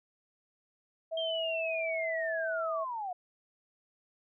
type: tone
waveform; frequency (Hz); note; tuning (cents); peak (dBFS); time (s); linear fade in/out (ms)
sine; 651; E5; -22; -32; 1.11-2.85; 20
type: linear sweep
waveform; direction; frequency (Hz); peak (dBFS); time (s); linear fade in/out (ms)
sine; down; 3200 to 698; -34; 1.17-3.13; 5
effects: none